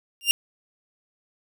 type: tone with exponential growth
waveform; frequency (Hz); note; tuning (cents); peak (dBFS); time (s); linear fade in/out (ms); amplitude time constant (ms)
sawtooth; 2794; F7; 0; -8; 0.21-0.31; 0; 21
effects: none